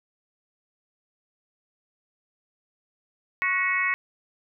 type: harmonic tone with a mistuned harmonic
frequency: 367.7 Hz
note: F#4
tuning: 11 cents flat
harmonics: 3 / 4 / 5 / 6 / 7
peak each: -30 / -35 / -25 / -26 / -34 dBFS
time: 3.42-3.94 s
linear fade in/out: 0 ms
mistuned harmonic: 5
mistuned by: +63 cents
effects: none